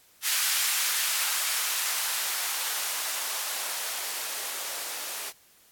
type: noise with band-pass filter sweep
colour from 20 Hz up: violet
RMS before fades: -30 dBFS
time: 0.22-5.33 s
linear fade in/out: 50 ms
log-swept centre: 1500 to 450 Hz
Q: 0.93
effects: white hiss -59 dBFS RMS until 5.71 s + AAC 64 kbps

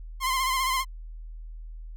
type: tone with vibrato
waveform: sawtooth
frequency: 1046.5 Hz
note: C6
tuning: in tune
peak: -20 dBFS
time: 0.2-0.85 s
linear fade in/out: 50 ms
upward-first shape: sine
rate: 15 Hz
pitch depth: 50 cents each way
effects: added 40 Hz sine -37 dBFS peak until 1.96 s

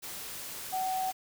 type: tone in noise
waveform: sine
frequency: 753 Hz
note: F#5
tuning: 30 cents sharp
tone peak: -29 dBFS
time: 0.72-1.12 s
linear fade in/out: 20 ms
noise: white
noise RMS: -41 dBFS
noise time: 0.02-1.13 s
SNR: +9 dB
effects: none

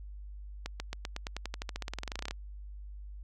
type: accelerating click train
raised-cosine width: 0.2 ms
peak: -19 dBFS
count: 25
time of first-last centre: 0.66-2.31 s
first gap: 140 ms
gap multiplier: 0.93
effects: added 50 Hz sine -42 dBFS peak until 3.23 s

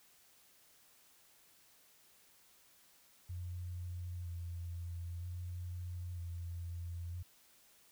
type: tone with vibrato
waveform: sine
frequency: 87.31 Hz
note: F2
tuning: in tune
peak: -40 dBFS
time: 3.29-7.23 s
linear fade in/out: 10 ms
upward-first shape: square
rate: 0.52 Hz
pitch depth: 27 cents each way
effects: white hiss -66 dBFS RMS until 7.91 s

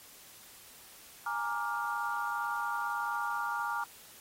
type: chord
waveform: sine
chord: Bb dominant seventh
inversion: third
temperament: equal with one note detuned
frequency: 830.6 / 932.3 / 1174.7 / 1407.4 Hz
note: Ab5 / Bb5 / D6 / F6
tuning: 0 / 0 / 0 / +13 cents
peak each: -39 / -36 / -37 / -36 dBFS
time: 1.26-3.84 s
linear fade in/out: 5 ms
effects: white hiss -54 dBFS RMS until 4.2 s + AAC 48 kbps

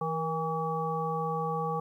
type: harmonic tone with a mistuned harmonic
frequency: 162.8 Hz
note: E3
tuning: 21 cents flat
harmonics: 1 / 3 / 5 / 7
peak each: -34 / -34 / -34 / -34 dBFS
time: 0.01-1.8 s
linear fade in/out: 5 ms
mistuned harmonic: 3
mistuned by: -51 cents
effects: 11-bit

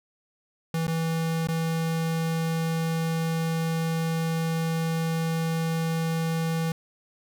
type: tone with dropouts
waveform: square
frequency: 163.4 Hz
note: E3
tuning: 15 cents flat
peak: -25 dBFS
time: 0.74-6.72 s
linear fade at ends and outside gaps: 2 ms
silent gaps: 0.869-0.879 / 1.472-1.486 s
effects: none

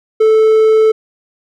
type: tone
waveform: triangle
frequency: 438.2 Hz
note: A4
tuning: 7 cents flat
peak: -4 dBFS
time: 0.2-0.92 s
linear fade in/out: 10 ms
effects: none

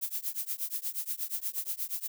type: noise with tremolo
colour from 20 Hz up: violet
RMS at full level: -31 dBFS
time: 0.01-2.08 s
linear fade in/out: 20 ms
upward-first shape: triangle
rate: 8.4 Hz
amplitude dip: 100%
effects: none

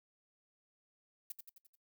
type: noise with echo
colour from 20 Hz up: violet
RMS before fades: -43 dBFS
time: 1.3-1.32 s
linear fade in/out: 2 ms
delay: 87 ms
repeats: 5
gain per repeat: -5 dB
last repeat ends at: 1.755 s
effects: noise-tail reverb RT60 0.1 s tail -20 dB re dry

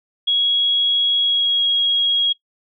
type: tone with pitch glide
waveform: sine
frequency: 3322 to 3295 Hz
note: G#7 to G#7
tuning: 0 to -14 cents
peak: -14 dBFS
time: 0.27-2.33 s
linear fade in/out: 10 ms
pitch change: -14 cents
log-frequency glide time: 1.19-1.62 s
effects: noise-tail reverb RT60 0.1 s tail -19 dB re dry

